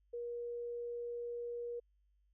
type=tone; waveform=sine; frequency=476.6 Hz; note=A#4; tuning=38 cents sharp; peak=-39 dBFS; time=0.13-1.8 s; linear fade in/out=10 ms; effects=added 50 Hz sine -70 dBFS peak until 2.33 s